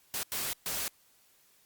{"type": "noise bursts at uneven times", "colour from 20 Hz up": "white", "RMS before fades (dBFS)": -34, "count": 3, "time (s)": [[0.14, 0.23], [0.32, 0.53], [0.66, 0.88]], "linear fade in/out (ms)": 0, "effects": ["white hiss -65 dBFS RMS until 1.65 s", "Opus 48 kbps"]}